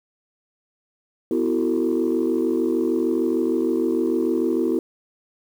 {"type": "tone cluster", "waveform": "sine", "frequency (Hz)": [250.4, 329.6, 376.2, 448.9], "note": ["B3", "E4", "F#4", "A4"], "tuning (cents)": [24, 0, 29, 35], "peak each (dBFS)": [-24, -21, -23, -26], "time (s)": [1.31, 4.79], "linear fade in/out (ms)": 2, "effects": ["tanh soft clip ceiling -12 dBFS", "8-bit"]}